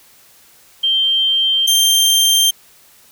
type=tone pair in turn; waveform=sine / sawtooth; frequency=3148 / 3163 Hz; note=G7 / G7; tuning=+7 / +15 cents; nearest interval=unison; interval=8 cents; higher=second; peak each=-12 / -7 dBFS; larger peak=second; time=0.83-1.67 / 1.67-2.51 s; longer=neither; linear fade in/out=10 ms; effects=white hiss -48 dBFS RMS until 3.11 s